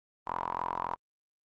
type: tone with band-pass filter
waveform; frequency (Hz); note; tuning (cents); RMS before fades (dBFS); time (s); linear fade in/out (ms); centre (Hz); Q
sawtooth; 43.65; F1; 0; -35; 0.26-0.96; 20; 980; 8.4
effects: Opus 24 kbps